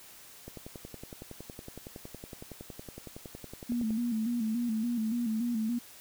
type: click train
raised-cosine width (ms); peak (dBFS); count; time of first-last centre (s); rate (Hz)
2; -29; 38; 0.48-3.906; 10.8
type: tone with vibrato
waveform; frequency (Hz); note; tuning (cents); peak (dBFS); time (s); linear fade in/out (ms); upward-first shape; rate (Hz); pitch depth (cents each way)
sine; 229.3; A#3; -28; -28; 3.69-5.79; 10; square; 3.5; 76
effects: white hiss -52 dBFS RMS until 6 s